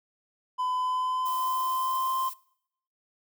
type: tone with pitch glide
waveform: triangle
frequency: 1008 to 1045.4 Hz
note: B5 to C6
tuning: +35 to -2 cents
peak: -24 dBFS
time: 0.58-2.3 s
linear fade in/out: 20 ms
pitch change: +63 cents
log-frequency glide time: 0.74-2.14 s
type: noise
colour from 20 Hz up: violet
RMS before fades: -40 dBFS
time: 1.25-2.34 s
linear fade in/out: 10 ms
effects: noise-tail reverb RT60 0.7 s tail -22 dB re dry